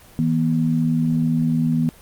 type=tone pair together; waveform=sine; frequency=160.91 / 241.1 Hz; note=E3 / B3; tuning=-41 / -41 cents; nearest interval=perfect fifth; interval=700 cents; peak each=-19 dBFS; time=0.19-1.89 s; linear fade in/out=0 ms; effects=pink hiss -47 dBFS RMS until 2.01 s + Opus 24 kbps